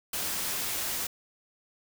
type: noise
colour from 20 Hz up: white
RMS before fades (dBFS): -32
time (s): 0.13-1.07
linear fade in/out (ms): 5
effects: none